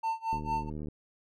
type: tone with tremolo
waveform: triangle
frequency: 898 Hz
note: A5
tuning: 35 cents sharp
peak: -25 dBFS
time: 0.03-0.7 s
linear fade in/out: 10 ms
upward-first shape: sine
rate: 4.4 Hz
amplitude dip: 95%
type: click train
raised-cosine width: 3 ms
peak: -27 dBFS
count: 43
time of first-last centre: 0.33-0.885 s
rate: 75.7 Hz
effects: none